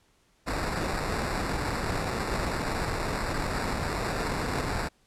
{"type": "noise with sample-and-hold", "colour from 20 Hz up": "pink", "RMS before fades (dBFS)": -30, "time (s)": [0.46, 4.89], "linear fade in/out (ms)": 20, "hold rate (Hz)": 3150, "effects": ["pink hiss -66 dBFS RMS until 5.06 s", "low-pass 10000 Hz 12 dB/octave"]}